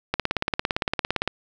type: click train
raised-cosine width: 0.3 ms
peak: -6 dBFS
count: 21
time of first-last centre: 0.14-1.276 s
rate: 17.6 Hz
effects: none